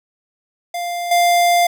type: tone with level steps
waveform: square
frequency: 698 Hz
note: F5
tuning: 1 cent flat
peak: -22 / -12 dBFS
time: 0.74-1.67 s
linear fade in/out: 5 ms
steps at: 1.11 s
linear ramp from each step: 5 ms
effects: none